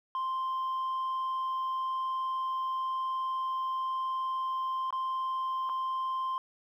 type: tone with dropouts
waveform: sine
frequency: 1046.5 Hz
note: C6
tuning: in tune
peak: -27 dBFS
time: 0.15-6.38 s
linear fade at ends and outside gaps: 1 ms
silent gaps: 4.906-4.926 / 5.692-5.696 s
effects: tanh soft clip ceiling -29 dBFS + 11-bit